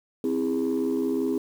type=chord; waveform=sine; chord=C augmented; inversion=none; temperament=just; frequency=261.6 / 327 / 408.8 Hz; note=C4 / E4 / G#4; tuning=0 / -14 / -27 cents; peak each=-25 / -27 / -26 dBFS; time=0.24-1.38 s; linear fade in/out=2 ms; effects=tanh soft clip ceiling -18 dBFS + 8-bit